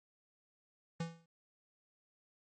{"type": "tone with exponential decay", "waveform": "square", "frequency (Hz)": 166.2, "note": "E3", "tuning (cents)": 15, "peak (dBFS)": -34, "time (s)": [1, 1.26], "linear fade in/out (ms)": 5, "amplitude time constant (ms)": 56, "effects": ["MP3 32 kbps"]}